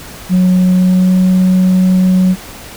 sine tone with pitch glide, 183.1 to 185.01 Hz, F#3 to F#3, -18 to 0 cents, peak -4 dBFS, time 0.29-2.36 s, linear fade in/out 50 ms, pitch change +18 cents, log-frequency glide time 0.74-1.2 s, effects tanh soft clip ceiling -5 dBFS + pink hiss -31 dBFS RMS until 2.76 s

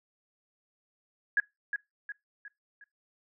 sine tone with echo, 1665 Hz, G#6, 4 cents sharp, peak -21 dBFS, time 1.37-1.4 s, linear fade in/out 2 ms, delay 360 ms, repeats 4, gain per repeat -7 dB, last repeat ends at 2.84 s, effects noise-tail reverb RT60 0.2 s tail -22 dB re dry

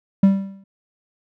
triangle tone with exponential decay, 195.2 Hz, G3, 7 cents flat, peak -5 dBFS, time 0.23-0.64 s, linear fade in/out 5 ms, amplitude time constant 88 ms, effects none

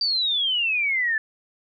sine exponential sweep, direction down, 4699 to 1730 Hz, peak -20 dBFS, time 0.01-1.18 s, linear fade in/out 2 ms, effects none

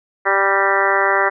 harmonic tone with a mistuned harmonic, 196 Hz, G3, in tune, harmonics 2 / 3 / 4 / 5 / 6 / 7 / 8 / 9 / 10, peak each -22 / -22 / -22 / -22 / -22 / -22 / -22 / -22 / -22 dBFS, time 0.25-1.3 s, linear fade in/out 20 ms, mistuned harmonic 9, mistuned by +28 cents, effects none

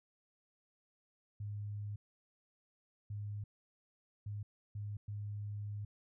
sine tone bursts at uneven times, 103.4 Hz, G#2, 7 cents flat, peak -39 dBFS, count 5, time 1.4-1.96 / 3.1-3.44 / 4.26-4.43 / 4.75-4.97 / 5.08-5.85 s, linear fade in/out 5 ms, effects none

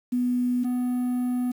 sine / triangle tone pair in turn, 246.9 / 248 Hz, B3 / B3, 0 / +7 cents, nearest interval unison, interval 7 cents, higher second, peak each -21 dBFS, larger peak neither, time 0.12-0.64 / 0.64-1.52 s, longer second, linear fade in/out 10 ms, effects 8-bit

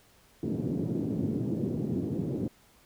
white band-pass noise, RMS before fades -31 dBFS, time 0.43-2.48 s, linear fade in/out 2 ms, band 110 to 330 Hz, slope 24 dB/octave, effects pink hiss -61 dBFS RMS until 2.85 s

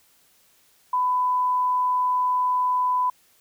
sine tone, 1000 Hz, B5, 21 cents sharp, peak -19 dBFS, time 0.93-3.1 s, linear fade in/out 5 ms, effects white hiss -60 dBFS RMS until 3.4 s

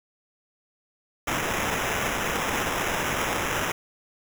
white noise with sample-and-hold, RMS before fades -27 dBFS, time 1.27-3.72 s, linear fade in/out 5 ms, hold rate 4410 Hz, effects none

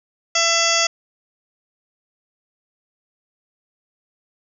harmonic tone, 670 Hz, E5, 28 cents sharp, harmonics 1 / 2 / 3 / 4 / 5 / 7 / 8 / 9 / 10, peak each -24 / -24 / -24 / -24 / -24 / -24 / -24 / -24 / -24 dBFS, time 0.35-0.87 s, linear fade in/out 5 ms, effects none

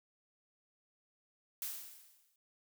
blue noise with exponential decay, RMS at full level -38 dBFS, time 1.62-2.36 s, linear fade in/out 2 ms, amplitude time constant 160 ms, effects none

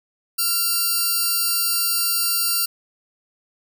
5% pulse tone pair together, 1376 / 4628 Hz, F6 / D8, -26 / -26 cents, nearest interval octave + major sixth, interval 2100 cents, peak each -13 dBFS, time 0.38-2.66 s, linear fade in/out 10 ms, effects none

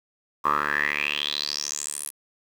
10% pulse tone with band-pass filter sweep, 73.42 Hz, D2, in tune, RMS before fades -27 dBFS, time 0.44-2.11 s, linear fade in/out 20 ms, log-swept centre 1100 to 11000 Hz, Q 7.5, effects 8-bit

